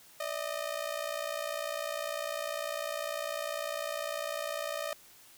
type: ring-modulated tone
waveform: sawtooth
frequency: 614 Hz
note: D#5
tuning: 23 cents flat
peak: -27 dBFS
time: 0.2-4.93 s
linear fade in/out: 0 ms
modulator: 30 Hz
effects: white hiss -57 dBFS RMS until 5.37 s